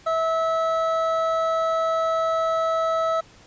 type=tone pair together; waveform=triangle; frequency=651.1 / 1300 Hz; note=E5 / E6; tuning=-22 / -24 cents; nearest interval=octave; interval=1198 cents; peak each=-20 / -22 dBFS; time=0.06-3.21 s; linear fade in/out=10 ms; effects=pink hiss -51 dBFS RMS until 3.46 s + resampled to 16000 Hz